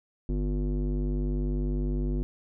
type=tone with low-pass filter; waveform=square; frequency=50 Hz; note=G1; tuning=35 cents sharp; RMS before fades=-28 dBFS; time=0.29-2.23 s; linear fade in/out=0 ms; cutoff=310 Hz; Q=2.9; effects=none